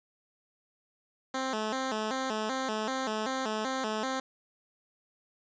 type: tone with vibrato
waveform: 10% pulse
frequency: 238.5 Hz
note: A#3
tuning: 40 cents sharp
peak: -22 dBFS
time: 1.34-4.2 s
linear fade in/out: 5 ms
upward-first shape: square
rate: 2.6 Hz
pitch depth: 170 cents each way
effects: resampled to 16000 Hz + 10-bit